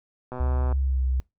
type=click train; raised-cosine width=1 ms; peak=-21 dBFS; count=52; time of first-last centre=0.32-0.725 s; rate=126 Hz
type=tone with pitch glide; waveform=sine; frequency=69.3 to 64.29 Hz; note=C#2 to C2; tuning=0 to -30 cents; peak=-21 dBFS; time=0.4-1.2 s; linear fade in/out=0 ms; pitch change=-130 cents; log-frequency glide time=0.63-1.04 s
effects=noise-tail reverb RT60 0.2 s tail -24 dB re dry